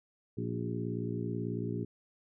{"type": "harmonic tone with a mistuned harmonic", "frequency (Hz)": 58.27, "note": "A#1", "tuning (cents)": 0, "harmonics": [2, 3, 4, 5, 6, 7], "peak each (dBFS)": [-37, -39, -40, -41, -42, -42], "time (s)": [0.37, 1.85], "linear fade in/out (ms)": 10, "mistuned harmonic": 6, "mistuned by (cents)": 40, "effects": []}